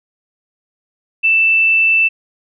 sine tone, 2655 Hz, E7, 12 cents sharp, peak -9 dBFS, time 1.23-2.09 s, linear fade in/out 20 ms, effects none

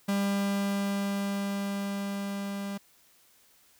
45% pulse tone with level ramp, 199.3 Hz, G3, 29 cents sharp, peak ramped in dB -25 to -33 dBFS, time 0.08-2.78 s, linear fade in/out 10 ms, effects white hiss -62 dBFS RMS until 3.79 s

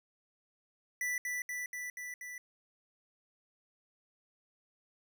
square tone with echo, 1975.5 Hz, B6, in tune, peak -33 dBFS, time 1.01-1.18 s, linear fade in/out 2 ms, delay 240 ms, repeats 5, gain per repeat -2 dB, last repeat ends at 2.38 s, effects none

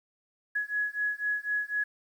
sine beating tone pair, 1680 / 1684 Hz, G#6 / G#6, +19 / +24 cents, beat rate 4 Hz, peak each -31 dBFS, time 0.55-1.84 s, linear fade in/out 10 ms, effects 10-bit

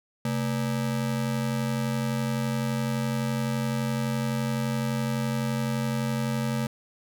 square ring-modulated tone, 178 Hz, F3, 33 cents sharp, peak -23 dBFS, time 0.25-6.67 s, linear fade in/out 2 ms, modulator 45.9 Hz, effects none

